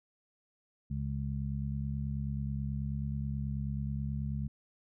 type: harmonic tone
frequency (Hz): 69.3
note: C#2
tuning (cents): 0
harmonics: 1 / 2 / 3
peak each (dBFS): -37 / -35 / -39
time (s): 0.9-4.48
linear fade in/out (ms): 10
effects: none